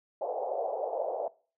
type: band-pass noise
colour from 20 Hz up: pink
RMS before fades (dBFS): -33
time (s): 0.21-1.28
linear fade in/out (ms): 2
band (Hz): 480 to 760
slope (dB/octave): 48
effects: noise-tail reverb RT60 0.4 s tail -22 dB re dry